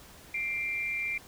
sine tone pair together, 2102 / 2363 Hz, C7 / D7, +7 / +10 cents, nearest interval major second, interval 203 cents, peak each -35 / -31 dBFS, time 0.34-1.18 s, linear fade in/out 5 ms, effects pink hiss -52 dBFS RMS until 1.27 s

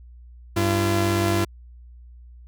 sawtooth tone pair together, 97.61 / 339.9 Hz, G2 / F4, -7 / -47 cents, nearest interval octave + minor seventh, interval 2160 cents, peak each -18 dBFS, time 0.56-1.45 s, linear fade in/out 10 ms, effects added 60 Hz sine -42 dBFS peak until 2.47 s

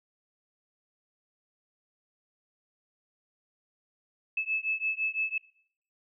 sine beating tone pair, 2605 / 2610.9 Hz, E7 / E7, -21 / -17 cents, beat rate 5.9 Hz, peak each -31 dBFS, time 4.37-5.38 s, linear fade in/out 5 ms, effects noise-tail reverb RT60 0.6 s tail -20 dB re dry

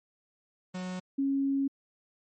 45% pulse / sine tone pair in turn, 183.3 / 274.6 Hz, F#3 / C#4, -16 / -16 cents, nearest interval perfect fifth, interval 700 cents, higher second, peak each -34 / -25 dBFS, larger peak second, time 0.74-1 / 1.18-1.68 s, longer second, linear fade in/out 10 ms, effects MP3 32 kbps

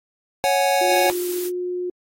square chord, C# suspended fourth, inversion none, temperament just, 554.4 / 739.2 / 831.5 Hz, C#5 / F#5 / G#5, 0 / -2 / +2 cents, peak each -21 / -21 / -24 dBFS, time 0.44-1.1 s, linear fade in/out 0 ms
sine tone with pitch glide, 356.4 to 359.1 Hz, F4 to F4, +35 to +48 cents, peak -23 dBFS, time 0.81-1.9 s, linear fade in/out 5 ms, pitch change +13 cents, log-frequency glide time 1.3-1.56 s
blue noise, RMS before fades -31 dBFS, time 0.9-1.51 s, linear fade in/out 50 ms
effects AAC 48 kbps

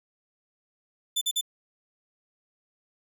sawtooth tone bursts, 3520 Hz, A7, in tune, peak -21 dBFS, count 3, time 1.16-1.412 s, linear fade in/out 10 ms, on 54 ms, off 45 ms, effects none

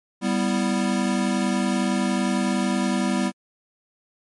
square chord, E minor, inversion first, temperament equal, 196 / 246.9 / 329.6 Hz, G3 / B3 / E4, 0 / 0 / 0 cents, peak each -24 / -25 / -29 dBFS, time 0.21-3.32 s, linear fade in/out 50 ms, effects MP3 48 kbps

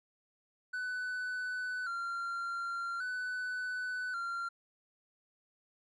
triangle tone with vibrato, 1438 Hz, F#6, 50 cents flat, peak -33 dBFS, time 0.73-4.49 s, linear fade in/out 10 ms, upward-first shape square, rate 0.44 Hz, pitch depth 70 cents each way, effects resampled to 24000 Hz

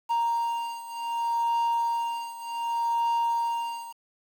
triangle beating tone pair, 932.3 / 932.96 Hz, A#5 / A#5, 0 / +1 cents, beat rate 0.66 Hz, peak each -25 / -28 dBFS, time 0.09-3.93 s, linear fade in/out 20 ms, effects 8-bit

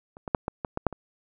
clicks, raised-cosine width 1 ms, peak -30 / -19 / -6 / -14 / -15 / -14 / -6 / -23 dBFS, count 8, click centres 0.169 / 0.278 / 0.348 / 0.481 / 0.648 / 0.774 / 0.867 / 0.927 s, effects none

